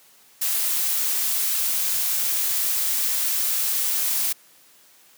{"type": "noise", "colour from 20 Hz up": "blue", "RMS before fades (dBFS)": -23, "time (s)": [0.41, 4.33], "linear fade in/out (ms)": 10, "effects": ["white hiss -54 dBFS RMS until 5.17 s", "high-pass 150 Hz 12 dB/octave"]}